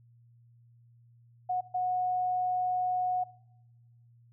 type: tone bursts at uneven times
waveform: sine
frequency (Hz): 731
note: F#5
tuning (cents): -21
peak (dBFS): -27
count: 2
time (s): 1.49-1.61 / 1.74-3.24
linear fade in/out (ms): 10
effects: noise-tail reverb RT60 1.0 s tail -21 dB re dry + added 118 Hz sine -57 dBFS peak until 4.32 s